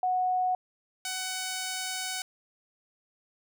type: tone pair in turn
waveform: sine / 5% pulse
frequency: 736 / 748.4 Hz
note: F#5 / F#5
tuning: -9 / +20 cents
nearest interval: unison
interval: 29 cents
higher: second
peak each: -24 / -20 dBFS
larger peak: second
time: 0.03-0.55 / 1.05-2.22 s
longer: second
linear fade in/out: 2 ms
effects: none